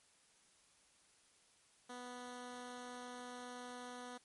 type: tone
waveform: 10% pulse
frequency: 246.9 Hz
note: B3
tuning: in tune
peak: -39 dBFS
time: 1.89-4.18 s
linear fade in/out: 10 ms
effects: white hiss -70 dBFS RMS until 4.24 s + MP3 48 kbps